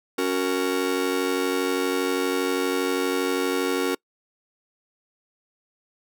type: chord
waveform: 45% pulse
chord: F# major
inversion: second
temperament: just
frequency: 277.5 / 370 / 462.5 Hz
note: C#4 / F#4 / A#4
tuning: +2 / 0 / -14 cents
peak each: -27 / -26 / -27 dBFS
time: 0.18-3.95 s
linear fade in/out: 5 ms
effects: noise-tail reverb RT60 0.1 s tail -26 dB re dry